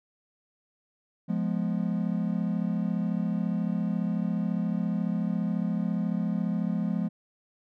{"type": "chord", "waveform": "triangle", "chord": "F diminished", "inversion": "none", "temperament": "equal with one note detuned", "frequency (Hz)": [174.61, 208.9, 246.9], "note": ["F3", "Ab3", "Cb4"], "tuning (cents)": [0, 10, 0], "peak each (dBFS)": [-27, -27, -32], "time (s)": [1.28, 7.09], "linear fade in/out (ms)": 20, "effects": []}